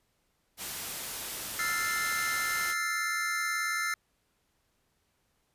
white noise, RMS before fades -37 dBFS, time 0.57-2.75 s, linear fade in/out 50 ms
square chord, F major seventh, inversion third, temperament equal, 1318.5 / 1396.9 / 1760 / 2093 Hz, E6 / F6 / A6 / C7, 0 / 0 / 0 / 0 cents, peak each -37 / -37 / -35 / -34 dBFS, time 1.59-3.94 s, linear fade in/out 2 ms
effects pink hiss -74 dBFS RMS until 5.54 s + resampled to 32000 Hz

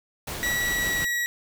pink noise with tremolo, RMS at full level -32 dBFS, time 0.27-1.05 s, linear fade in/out 5 ms, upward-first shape triangle, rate 5.5 Hz, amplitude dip 25%
40% pulse tone with pitch glide, 1937 to 1920.3 Hz, B6 to B6, -34 to -49 cents, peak -23 dBFS, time 0.43-1.26 s, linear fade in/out 0 ms, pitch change -15 cents, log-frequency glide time 0.7-1.12 s
effects none

